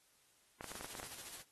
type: clicks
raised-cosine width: 0.5 ms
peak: -31 dBFS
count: 9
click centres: 0.609 / 0.643 / 0.717 / 0.754 / 0.81 / 0.845 / 0.952 / 0.999 / 1.03 s
type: noise with tremolo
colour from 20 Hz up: white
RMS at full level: -48 dBFS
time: 0.61-1.44 s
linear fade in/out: 50 ms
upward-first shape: square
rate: 14 Hz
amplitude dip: 45%
effects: white hiss -71 dBFS RMS until 1.51 s + AAC 32 kbps